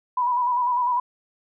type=tone with vibrato; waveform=sine; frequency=981 Hz; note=B5; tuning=12 cents flat; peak=-19 dBFS; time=0.17-1 s; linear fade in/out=5 ms; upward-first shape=square; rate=10 Hz; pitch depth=36 cents each way; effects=none